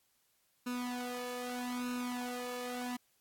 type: tone with flanger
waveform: sawtooth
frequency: 246.9 Hz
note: B3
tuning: in tune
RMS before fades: -39 dBFS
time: 0.66-2.97 s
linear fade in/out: 10 ms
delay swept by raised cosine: 0.75 to 1.75 ms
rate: 0.8 Hz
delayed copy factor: +0.9
effects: white hiss -74 dBFS RMS until 3.2 s + AAC 64 kbps